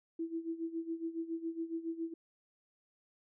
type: tone with tremolo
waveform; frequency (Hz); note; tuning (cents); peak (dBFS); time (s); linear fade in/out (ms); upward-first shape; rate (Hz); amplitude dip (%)
sine; 329.6; E4; 0; -33; 0.19-2.14; 5; sine; 7.2; 80
effects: none